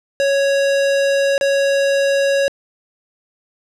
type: tone with dropouts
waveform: square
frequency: 554.4 Hz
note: C#5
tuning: in tune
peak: -14 dBFS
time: 0.2-2.48 s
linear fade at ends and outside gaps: 0 ms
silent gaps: 1.379-1.411 s
effects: low-pass 7000 Hz 12 dB/octave